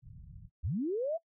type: low-pass noise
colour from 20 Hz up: white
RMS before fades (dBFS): -50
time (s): 0.02-0.5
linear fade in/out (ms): 50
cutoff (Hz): 160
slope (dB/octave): 48
type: linear sweep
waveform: sine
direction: up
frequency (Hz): 52.9 to 683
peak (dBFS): -30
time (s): 0.63-1.18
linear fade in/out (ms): 20
effects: noise-tail reverb RT60 0.1 s tail -24 dB re dry